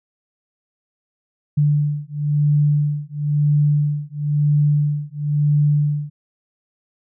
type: beating tone pair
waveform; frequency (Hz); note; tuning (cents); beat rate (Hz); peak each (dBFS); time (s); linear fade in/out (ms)
sine; 146.83 / 147.82; D3 / D3; 0 / +12; 0.99; -18; 1.57-6.1; 10
effects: none